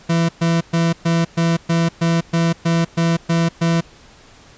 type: tone bursts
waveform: 40% pulse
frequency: 167 Hz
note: E3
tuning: 23 cents sharp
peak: -13 dBFS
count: 12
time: 0.09-3.81 s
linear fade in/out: 10 ms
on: 200 ms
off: 120 ms
effects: pink hiss -46 dBFS RMS until 4.57 s + resampled to 16000 Hz

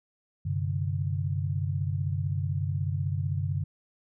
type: chord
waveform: sine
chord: G suspended fourth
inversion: none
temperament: equal with one note detuned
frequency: 95.65 / 130.81 / 146.83 Hz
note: G2 / C3 / D3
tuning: -42 / 0 / 0 cents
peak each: -29 / -33 / -31 dBFS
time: 0.45-3.64 s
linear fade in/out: 10 ms
effects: none

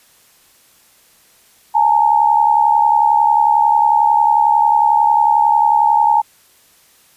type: tone pair together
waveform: sine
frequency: 842.9 / 914 Hz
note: G#5 / A#5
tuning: +25 / -34 cents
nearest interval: minor second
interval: 141 cents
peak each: -12 dBFS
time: 1.74-6.22 s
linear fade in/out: 20 ms
effects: white hiss -51 dBFS RMS until 7.16 s + resampled to 32000 Hz

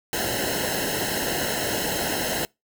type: noise with comb filter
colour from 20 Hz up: pink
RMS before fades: -26 dBFS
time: 0.13-2.45 s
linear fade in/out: 0 ms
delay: 0.85 ms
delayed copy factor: -0.95
effects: noise-tail reverb RT60 0.2 s tail -25 dB re dry

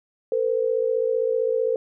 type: tone pair together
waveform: sine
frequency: 452.9 / 508.4 Hz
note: A#4 / C5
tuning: -50 / -50 cents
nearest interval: major second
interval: 200 cents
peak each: -22 / -23 dBFS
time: 0.32-1.76 s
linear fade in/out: 2 ms
effects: none

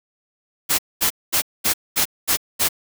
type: noise bursts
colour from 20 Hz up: white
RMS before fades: -18 dBFS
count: 7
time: 0.69-2.689 s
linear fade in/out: 20 ms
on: 97 ms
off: 220 ms
effects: none

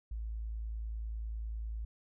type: tone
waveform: sine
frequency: 55 Hz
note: A1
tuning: in tune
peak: -36 dBFS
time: 0.11-1.85 s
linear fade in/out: 5 ms
effects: none

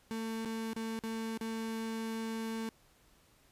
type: tone with dropouts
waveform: 35% pulse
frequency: 224.3 Hz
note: A3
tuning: 34 cents sharp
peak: -34 dBFS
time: 0.11-2.69 s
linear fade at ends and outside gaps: 0 ms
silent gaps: 0.449-0.456 / 0.733-0.763 / 0.99-1.037 / 1.375-1.411 s
effects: pink hiss -66 dBFS RMS until 3.51 s + resampled to 32000 Hz

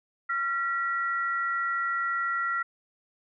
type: tone pair together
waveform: sine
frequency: 1373 / 1931.1 Hz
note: F6 / B6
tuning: -30 / -39 cents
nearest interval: tritone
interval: 591 cents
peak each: -27 / -31 dBFS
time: 0.29-2.63 s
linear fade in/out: 10 ms
effects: none

